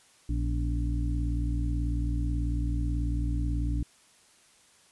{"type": "harmonic tone with a mistuned harmonic", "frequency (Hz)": 58.27, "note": "A#1", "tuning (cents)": 0, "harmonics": [1, 2, 3, 4, 5], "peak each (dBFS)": [-27, -33, -42, -44, -36], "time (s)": [0.29, 3.83], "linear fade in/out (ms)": 5, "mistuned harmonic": 4, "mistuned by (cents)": 100, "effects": ["white hiss -60 dBFS RMS until 4.91 s", "resampled to 24000 Hz"]}